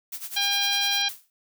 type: noise with tremolo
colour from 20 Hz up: blue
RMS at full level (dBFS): -33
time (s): 0.12-1.02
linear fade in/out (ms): 5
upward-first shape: sine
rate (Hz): 10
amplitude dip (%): 80
type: harmonic tone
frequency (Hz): 804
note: G5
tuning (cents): +44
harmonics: 1 / 2 / 3 / 4 / 5 / 6 / 7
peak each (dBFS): -33 / -32 / -30 / -26 / -27 / -35 / -32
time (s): 0.36-1.09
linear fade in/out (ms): 10
type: noise with exponential decay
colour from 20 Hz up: blue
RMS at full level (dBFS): -33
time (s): 1.09-1.3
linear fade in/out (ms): 0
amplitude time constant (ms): 44
effects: none